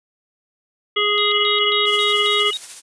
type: harmonic tone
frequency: 415.3 Hz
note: G#4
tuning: in tune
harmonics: 1 / 3 / 5 / 7 / 8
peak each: -22 / -22 / -22 / -22 / -22 dBFS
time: 0.96-2.51 s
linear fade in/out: 10 ms
type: tone with vibrato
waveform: sine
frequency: 3321 Hz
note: G#7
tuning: 1 cent flat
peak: -22 dBFS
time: 1.18-2.57 s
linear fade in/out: 0 ms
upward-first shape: square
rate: 3.7 Hz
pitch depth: 220 cents each way
type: noise with tremolo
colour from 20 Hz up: blue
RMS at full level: -30 dBFS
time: 1.85-2.82 s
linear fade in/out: 50 ms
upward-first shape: sine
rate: 13 Hz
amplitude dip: 45%
effects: resampled to 22050 Hz